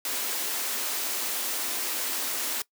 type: high-pass noise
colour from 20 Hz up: white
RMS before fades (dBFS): -30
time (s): 0.05-2.62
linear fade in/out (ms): 2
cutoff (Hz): 230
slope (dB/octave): 48
effects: noise-tail reverb RT60 0.1 s tail -21 dB re dry